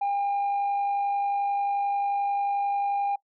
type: tone with amplitude modulation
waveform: sine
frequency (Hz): 804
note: G5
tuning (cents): +44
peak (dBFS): -20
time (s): 0.01-3.16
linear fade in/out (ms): 10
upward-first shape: sine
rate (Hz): 51.3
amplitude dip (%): 25
effects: noise-tail reverb RT60 0.1 s tail -23 dB re dry + tanh soft clip ceiling -22 dBFS